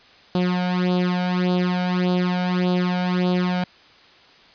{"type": "tone with flanger", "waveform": "sawtooth", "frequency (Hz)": 180.4, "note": "F#3", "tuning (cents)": -44, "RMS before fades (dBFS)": -21, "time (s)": [0.35, 3.64], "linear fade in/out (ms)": 2, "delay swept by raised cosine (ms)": [0.24, 1.34], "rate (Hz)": 1.7, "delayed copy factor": 0.8, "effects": ["white hiss -50 dBFS RMS until 4.54 s", "resampled to 11025 Hz"]}